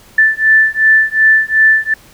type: beating tone pair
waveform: sine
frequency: 1760 / 1762.7 Hz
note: A6 / A6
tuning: 0 / +3 cents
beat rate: 2.7 Hz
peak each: -10 dBFS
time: 0.18-1.94 s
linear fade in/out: 5 ms
effects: pink hiss -43 dBFS RMS until 2.13 s